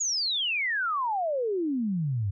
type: exponential sweep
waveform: sine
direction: down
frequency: 6950 to 92.9 Hz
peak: -25 dBFS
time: 0-2.31 s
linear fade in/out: 10 ms
effects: none